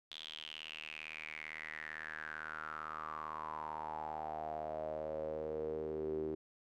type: tone with band-pass filter sweep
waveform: sawtooth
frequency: 77.78 Hz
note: D#2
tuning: in tune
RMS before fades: -43 dBFS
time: 0.11-6.35 s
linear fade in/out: 5 ms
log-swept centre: 3500 to 360 Hz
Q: 7.9
effects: none